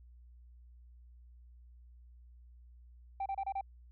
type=tone bursts; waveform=sine; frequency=782 Hz; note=G5; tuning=4 cents flat; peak=-31 dBFS; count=5; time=3.2-3.611 s; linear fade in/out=5 ms; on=59 ms; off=29 ms; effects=tanh soft clip ceiling -32 dBFS + added 60 Hz sine -54 dBFS peak until 3.91 s

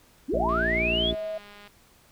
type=linear sweep; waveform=sine; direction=up; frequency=221 to 3500 Hz; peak=-24 dBFS; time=0.28-1.12 s; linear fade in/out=20 ms
type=harmonic tone; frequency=58.27 Hz; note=A#1; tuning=in tune; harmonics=1 / 2 / 3 / 4 / 5 / 6 / 7; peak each=-31 / -41 / -36 / -34 / -40 / -33 / -36 dBFS; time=0.32-1.15 s; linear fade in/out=20 ms
type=tone with pitch glide; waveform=sine; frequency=648 to 639.4 Hz; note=E5 to D#5; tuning=-30 to +47 cents; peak=-29 dBFS; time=0.34-1.38 s; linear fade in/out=5 ms; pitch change=-23 cents; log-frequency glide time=0.5-0.75 s
type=click train; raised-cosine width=0.3 ms; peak=-32 dBFS; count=244; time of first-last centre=0.49-1.675 s; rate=205 Hz
effects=pink hiss -58 dBFS RMS until 2.11 s

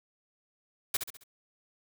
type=noise with echo; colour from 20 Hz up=white; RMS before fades=-28 dBFS; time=0.94-0.97 s; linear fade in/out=5 ms; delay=67 ms; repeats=4; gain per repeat=-7 dB; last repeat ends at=1.238 s; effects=none

